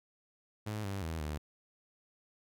sawtooth tone with pitch steps, 106.6 / 98.5 / 81 / 75.5 Hz, G#2 / G2 / E2 / D2, +46 / +9 / -30 / +48 cents, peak -32 dBFS, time 0.66-1.38 s, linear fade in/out 10 ms, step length 180 ms, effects none

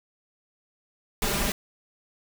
pink noise with comb filter, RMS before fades -26 dBFS, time 1.22-1.52 s, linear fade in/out 2 ms, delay 5 ms, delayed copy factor +0.75, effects none

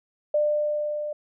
sine tone with level ramp, 597 Hz, D5, 28 cents sharp, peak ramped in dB -18 to -28 dBFS, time 0.34-1.13 s, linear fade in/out 5 ms, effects none

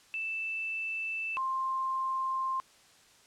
sine tone pair in turn, 2647 / 1053.8 Hz, E7 / C6, +7 / +12 cents, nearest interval octave + major third, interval 1595 cents, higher first, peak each -32 / -29 dBFS, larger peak second, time 0.14-1.37 / 1.37-2.6 s, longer neither, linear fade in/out 0 ms, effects white hiss -60 dBFS RMS until 3.26 s + low-pass 8000 Hz 12 dB/octave

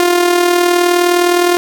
sawtooth tone with amplitude modulation, 351.7 Hz, F4, 12 cents sharp, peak -3 dBFS, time 0-1.57 s, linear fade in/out 0 ms, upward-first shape sine, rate 39.6 Hz, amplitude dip 50%, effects none

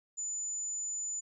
sine tone, 7000 Hz, A8, 10 cents flat, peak -34 dBFS, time 0.17-1.21 s, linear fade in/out 20 ms, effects none

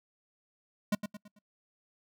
square tone with echo, 207.7 Hz, G#3, in tune, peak -26 dBFS, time 0.92-0.95 s, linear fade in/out 5 ms, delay 110 ms, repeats 4, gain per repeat -8 dB, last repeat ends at 1.39 s, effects noise-tail reverb RT60 0.1 s tail -25 dB re dry

